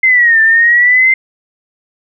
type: exponential two-way sweep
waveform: sine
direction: down then up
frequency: 2093 to 1770 to 2093 Hz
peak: -5 dBFS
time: 0.03-1.14 s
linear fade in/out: 5 ms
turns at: 0.41 s
effects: none